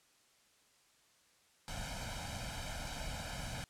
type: noise with comb filter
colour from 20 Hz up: pink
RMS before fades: -42 dBFS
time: 1.68-3.64 s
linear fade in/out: 0 ms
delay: 1.3 ms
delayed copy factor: +0.85
effects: white hiss -69 dBFS RMS until 3.69 s + low-pass 9000 Hz 12 dB/octave

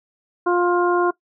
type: harmonic tone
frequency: 352.6 Hz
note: F4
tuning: 17 cents sharp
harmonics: 1 / 2 / 3 / 4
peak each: -17 / -24 / -22 / -26 dBFS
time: 0.46-1.11 s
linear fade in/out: 10 ms
effects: noise-tail reverb RT60 0.1 s tail -20 dB re dry

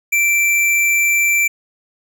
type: tone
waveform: square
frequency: 2343 Hz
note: D7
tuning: 5 cents flat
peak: -13 dBFS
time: 0.12-1.48 s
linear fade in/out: 10 ms
effects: none

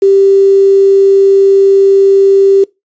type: tone with quantisation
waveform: sine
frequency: 392 Hz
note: G4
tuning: in tune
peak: -3 dBFS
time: 0.02-2.64 s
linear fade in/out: 5 ms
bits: 5
effects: noise-tail reverb RT60 0.2 s tail -23 dB re dry + resampled to 16000 Hz

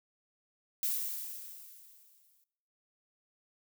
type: noise with exponential decay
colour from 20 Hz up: violet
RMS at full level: -31 dBFS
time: 0.83-2.44 s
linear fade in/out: 1 ms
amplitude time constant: 350 ms
effects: noise-tail reverb RT60 0.8 s tail -20 dB re dry

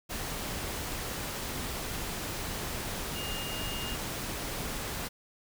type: tone in noise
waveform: sine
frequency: 2833 Hz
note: F7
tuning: 24 cents sharp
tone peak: -39 dBFS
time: 3.14-3.96 s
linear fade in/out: 20 ms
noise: pink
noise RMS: -36 dBFS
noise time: 0.09-5.09 s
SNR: -6 dB
effects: none

